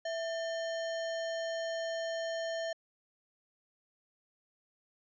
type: tone with sample-and-hold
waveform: sine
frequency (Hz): 659.3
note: E5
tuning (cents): 0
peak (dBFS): -33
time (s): 0.05-2.73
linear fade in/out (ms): 5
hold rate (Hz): 2450
effects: resampled to 16000 Hz